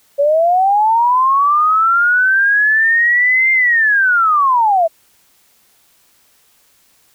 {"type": "linear two-way sweep", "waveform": "sine", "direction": "up then down", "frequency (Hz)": [554.4, 2107, 633], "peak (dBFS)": -9, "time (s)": [0.18, 4.88], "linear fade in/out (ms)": 20, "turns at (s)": 3.52, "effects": ["white hiss -54 dBFS RMS until 7.14 s"]}